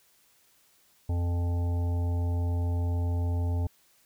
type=harmonic tone; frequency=86.9 Hz; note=F2; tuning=8 cents flat; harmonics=1 / 3 / 5 / 7 / 9 / 10; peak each=-25 / -39 / -44 / -46 / -48 / -49 dBFS; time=1.09-3.67 s; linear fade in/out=5 ms; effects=white hiss -64 dBFS RMS until 4.05 s